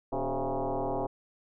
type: tone with frequency modulation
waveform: sine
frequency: 153.7 Hz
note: D#3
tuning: 21 cents flat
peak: -28 dBFS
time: 0.12-1.07 s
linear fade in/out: 10 ms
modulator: 134 Hz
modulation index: 5.8
effects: none